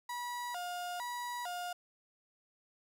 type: tone with vibrato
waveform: 35% pulse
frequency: 830.6 Hz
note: G#5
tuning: in tune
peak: -36 dBFS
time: 0.09-1.73 s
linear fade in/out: 5 ms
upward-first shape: square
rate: 1.1 Hz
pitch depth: 270 cents each way
effects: none